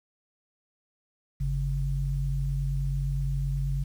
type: tone pair together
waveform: sine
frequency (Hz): 48.93 / 138.4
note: G1 / C#3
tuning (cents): -2 / -2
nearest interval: octave + tritone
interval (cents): 1800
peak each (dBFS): -28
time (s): 1.4-3.84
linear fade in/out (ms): 10
effects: 9-bit